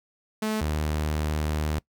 sawtooth tone pair in turn, 216.6 / 76.36 Hz, A3 / D#2, -27 / -32 cents, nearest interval octave + tritone, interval 1805 cents, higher first, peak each -21 dBFS, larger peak neither, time 0.42-0.61 / 0.61-1.79 s, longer second, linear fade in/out 5 ms, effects noise-tail reverb RT60 0.1 s tail -23 dB re dry

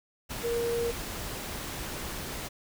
sine tone in noise, 469.4 Hz, A#4, 12 cents sharp, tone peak -27 dBFS, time 0.43-0.92 s, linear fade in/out 20 ms, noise pink, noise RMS -37 dBFS, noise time 0.29-2.49 s, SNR +7 dB, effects none

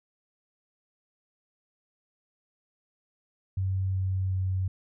sine tone with pitch steps, 95 / 94.4 / 93.8 Hz, F#2 / F#2 / F#2, +46 / +35 / +24 cents, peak -25 dBFS, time 3.57-4.68 s, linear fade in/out 5 ms, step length 370 ms, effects none

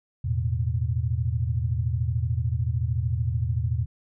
sine chord, E suspended fourth, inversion none, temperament equal, 82.41 / 110 / 123.47 Hz, E2 / A2 / B2, 0 / 0 / 0 cents, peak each -27 dBFS, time 0.24-3.86 s, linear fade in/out 10 ms, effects none

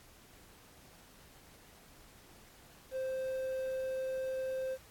triangle tone with quantisation, 523.3 Hz, C5, in tune, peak -32 dBFS, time 2.91-4.78 s, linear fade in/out 50 ms, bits 10, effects pink hiss -59 dBFS RMS until 4.9 s + AAC 64 kbps

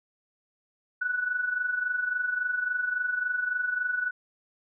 sine tone with amplitude modulation, 1480 Hz, F#6, in tune, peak -23 dBFS, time 1.01-4.11 s, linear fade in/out 10 ms, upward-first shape sine, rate 23.6 Hz, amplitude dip 65%, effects none

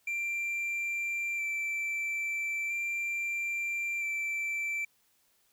triangle tone with vibrato, 2349 Hz, D7, in tune, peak -29 dBFS, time 0.07-4.85 s, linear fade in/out 5 ms, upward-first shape square, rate 0.38 Hz, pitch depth 11 cents each way, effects white hiss -70 dBFS RMS until 5.52 s

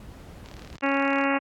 brown noise, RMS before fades -39 dBFS, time 0-0.76 s, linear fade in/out 2 ms
click train, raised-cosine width 0.2 ms, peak -28 dBFS, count 30, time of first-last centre 0.46-1.24 s, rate 37.2 Hz
harmonic tone, 276.2 Hz, C#4, 6 cents flat, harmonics 1 / 2 / 3 / 4 / 5 / 6 / 7 / 8 / 9 / 10, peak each -25 / -28 / -30 / -31 / -32 / -33 / -33 / -34 / -35 / -35 dBFS, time 0.82-1.39 s, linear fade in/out 20 ms
effects high-pass 60 Hz 12 dB/octave + AAC 64 kbps

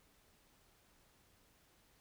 silence, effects pink hiss -70 dBFS RMS until 2 s

